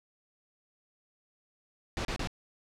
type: noise bursts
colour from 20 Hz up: pink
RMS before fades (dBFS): -33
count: 3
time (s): 1.97-2.273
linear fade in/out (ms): 0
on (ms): 79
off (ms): 33
effects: low-pass 5000 Hz 12 dB/octave